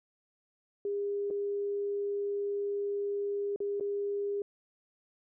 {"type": "tone with dropouts", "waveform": "sine", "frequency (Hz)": 404.7, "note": "G#4", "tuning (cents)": -45, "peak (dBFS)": -30, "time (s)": [0.85, 4.42], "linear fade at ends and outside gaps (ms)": 2, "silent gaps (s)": [[1.303, 1.308], [3.561, 3.603], [3.799, 3.808]], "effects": []}